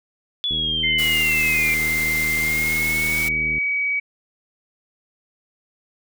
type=linear sweep; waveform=sine; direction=down; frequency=3445 to 2349 Hz; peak=-20 dBFS; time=0.44-1.74 s; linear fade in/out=0 ms
type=click train; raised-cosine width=3 ms; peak=-21 dBFS; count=243; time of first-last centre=0.51-3.581 s; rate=78.8 Hz
type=tone with pitch glide; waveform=sine; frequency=2093 to 2269 Hz; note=C7 to C#7; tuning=0 to +40 cents; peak=-19 dBFS; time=0.83-4 s; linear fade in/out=10 ms; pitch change=+140 cents; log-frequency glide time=2.37-3.34 s
type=noise; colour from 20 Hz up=white; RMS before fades=-29 dBFS; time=0.98-3.29 s; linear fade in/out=10 ms
effects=none

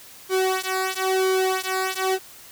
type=tone with flanger; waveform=sawtooth; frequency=377.1 Hz; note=F#4; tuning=33 cents sharp; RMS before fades=-23 dBFS; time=0.29-2.19 s; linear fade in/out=50 ms; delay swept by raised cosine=1.5 to 3 ms; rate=1 Hz; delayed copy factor=-1; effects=white hiss -45 dBFS RMS until 2.51 s

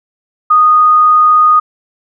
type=tone; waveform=sine; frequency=1237 Hz; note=D#6; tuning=10 cents flat; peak=-4 dBFS; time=0.5-1.6 s; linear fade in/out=10 ms; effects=none

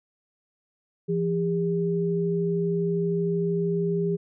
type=tone pair together; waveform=sine; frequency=169.77 / 403.5 Hz; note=F3 / G#4; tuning=-49 / -50 cents; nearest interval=octave + minor third; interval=1499 cents; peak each=-25 dBFS; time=1.08-4.17 s; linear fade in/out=20 ms; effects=none

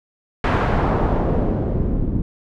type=noise with low-pass filter sweep; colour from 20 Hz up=pink; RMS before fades=-19 dBFS; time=0.44-2.22 s; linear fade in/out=2 ms; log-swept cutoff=1700 to 210 Hz; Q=0.98; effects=none

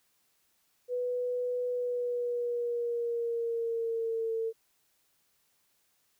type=tone with pitch glide; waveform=sine; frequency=493.9 to 450.3 Hz; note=B4 to A4; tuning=0 to +40 cents; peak=-29 dBFS; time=0.88-4.53 s; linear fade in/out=50 ms; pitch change=-160 cents; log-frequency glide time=1.68-4.34 s; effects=white hiss -72 dBFS RMS until 6.19 s

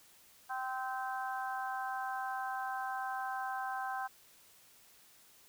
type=harmonic tone; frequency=259.1 Hz; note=C4; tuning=17 cents flat; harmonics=3 / 4 / 5 / 6; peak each=-38 / -42 / -46 / -42 dBFS; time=0.49-4.08 s; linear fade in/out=20 ms; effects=white hiss -62 dBFS RMS until 5.48 s

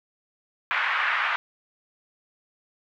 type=band-pass noise; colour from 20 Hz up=pink; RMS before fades=-25 dBFS; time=0.71-1.36 s; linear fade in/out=0 ms; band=1100 to 2400 Hz; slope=24 dB/octave; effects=none

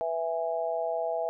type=harmonic tone; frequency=164.81 Hz; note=E3; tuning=in tune; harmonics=3 / 4 / 5; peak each=-34 / -29 / -35 dBFS; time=0.01-1.29 s; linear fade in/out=0 ms; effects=none

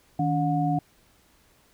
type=tone cluster; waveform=sine; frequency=157 / 285.8 / 723 Hz; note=D#3 / D4 / F#5; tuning=+16 / -47 / -40 cents; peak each=-25 / -27 / -26 dBFS; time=0.19-0.79 s; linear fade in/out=5 ms; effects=pink hiss -61 dBFS RMS until 1.73 s

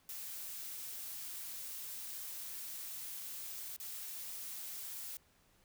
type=noise with dropouts; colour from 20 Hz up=blue; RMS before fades=-45 dBFS; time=0.09-5.17 s; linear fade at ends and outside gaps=1 ms; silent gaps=3.764-3.8 s; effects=pink hiss -70 dBFS RMS until 5.64 s

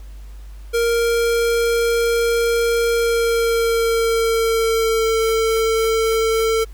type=tone with pitch glide; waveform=square; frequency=466.2 to 448.2 Hz; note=A#4 to A4; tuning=0 to +32 cents; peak=-16 dBFS; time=0.73-6.65 s; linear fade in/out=20 ms; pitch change=-68 cents; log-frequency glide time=2.93-5.18 s; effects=added 50 Hz sine -33 dBFS peak until 6.73 s + pink hiss -52 dBFS RMS until 6.73 s

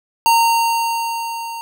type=tone with level ramp; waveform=square; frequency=922 Hz; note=A#5; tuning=19 cents flat; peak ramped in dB=-10 to -27 dBFS; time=0.26-1.61 s; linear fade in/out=0 ms; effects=none

